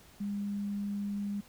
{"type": "tone", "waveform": "sine", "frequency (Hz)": 202.7, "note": "G#3", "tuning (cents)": -42, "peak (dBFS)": -32, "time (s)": [0.2, 1.41], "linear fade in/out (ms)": 10, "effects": ["pink hiss -58 dBFS RMS until 1.48 s"]}